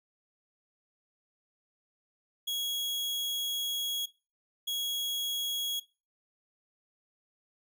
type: tone bursts at uneven times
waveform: 40% pulse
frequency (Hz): 3322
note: G#7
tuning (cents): 0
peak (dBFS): -30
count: 2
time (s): 2.47-4.06 / 4.67-5.8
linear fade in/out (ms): 10
effects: noise-tail reverb RT60 0.3 s tail -18 dB re dry